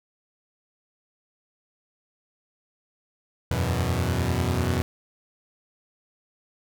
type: chord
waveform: sawtooth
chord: E suspended second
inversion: none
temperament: equal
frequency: 82.41 / 92.5 / 123.47 Hz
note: E2 / F#2 / B2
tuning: 0 / 0 / 0 cents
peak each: -23 dBFS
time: 3.51-4.82 s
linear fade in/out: 0 ms
effects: none